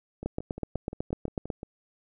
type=two click trains; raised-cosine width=2 ms; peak=-16 / -24 dBFS; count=11 / 9; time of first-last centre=0.26-1.502 / 0.23-1.631 s; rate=8.05 / 5.71 Hz; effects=none